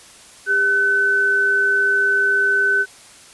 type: tone pair together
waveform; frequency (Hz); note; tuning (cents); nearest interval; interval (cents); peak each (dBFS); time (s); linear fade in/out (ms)
sine; 400.9 / 1513.6; G4 / F#6; +39 / +39; octave + major seventh; 2300; -25 / -14; 0.46-2.86; 50
effects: white hiss -44 dBFS RMS until 3.33 s + resampled to 24000 Hz